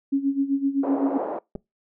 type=tone with tremolo; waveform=sine; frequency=276.1 Hz; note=C#4; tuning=7 cents flat; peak=-17 dBFS; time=0.12-1.18 s; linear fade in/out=10 ms; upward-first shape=sine; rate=7.8 Hz; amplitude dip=80%
type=band-pass noise; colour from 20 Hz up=white; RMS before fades=-29 dBFS; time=0.83-1.39 s; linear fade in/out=5 ms; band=320 to 740 Hz; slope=24 dB/octave
type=clicks; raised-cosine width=2 ms; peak=-21 dBFS; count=2; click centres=1.553 / 1.558 s
effects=noise-tail reverb RT60 0.2 s tail -23 dB re dry